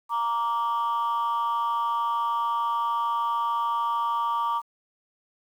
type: tone pair together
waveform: sine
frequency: 932.3 / 1165.6 Hz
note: A#5 / D6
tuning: 0 / -13 cents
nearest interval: major third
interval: 387 cents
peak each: -24 dBFS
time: 0.09-4.62 s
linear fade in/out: 50 ms
effects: tanh soft clip ceiling -20 dBFS + 9-bit